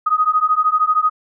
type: beating tone pair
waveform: sine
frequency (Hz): 1244.5 / 1257.5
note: D#6 / D#6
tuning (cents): 0 / +18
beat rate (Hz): 13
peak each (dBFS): -16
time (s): 0.06-1.1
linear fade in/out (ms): 10
effects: none